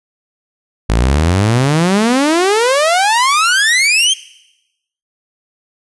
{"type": "exponential sweep", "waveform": "sawtooth", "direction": "up", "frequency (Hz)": [51.91, 3237], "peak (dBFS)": -6, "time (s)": [0.89, 4.14], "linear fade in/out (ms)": 10, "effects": ["noise-tail reverb RT60 0.9 s tail -19 dB re dry", "resampled to 24000 Hz"]}